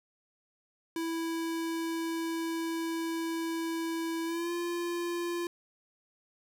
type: tone with pitch glide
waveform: square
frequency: 329.6 to 345.6 Hz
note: E4 to F4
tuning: 0 to -18 cents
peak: -32 dBFS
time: 0.96-5.47 s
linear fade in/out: 2 ms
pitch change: +82 cents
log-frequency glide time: 4.25-4.52 s
effects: none